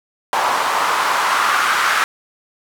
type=noise with band-pass filter sweep; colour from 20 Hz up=white; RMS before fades=-17 dBFS; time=0.33-2.04 s; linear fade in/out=0 ms; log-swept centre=900 to 1400 Hz; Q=2.8; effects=none